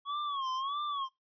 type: tone with vibrato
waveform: square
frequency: 1108.7 Hz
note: C#6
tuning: in tune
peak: -33 dBFS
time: 0.05-1.09 s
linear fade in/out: 50 ms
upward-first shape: sine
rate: 1.6 Hz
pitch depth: 120 cents each way
effects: noise-tail reverb RT60 0.2 s tail -22 dB re dry + resampled to 11025 Hz